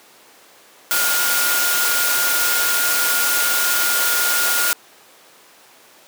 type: tone in noise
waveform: sine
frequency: 1422 Hz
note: F6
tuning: 31 cents sharp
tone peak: -21 dBFS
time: 0.91-4.73 s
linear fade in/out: 0 ms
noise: white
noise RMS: -19 dBFS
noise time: 0.91-4.73 s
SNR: -5 dB
effects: pink hiss -47 dBFS RMS until 6.07 s + high-pass 400 Hz 12 dB/octave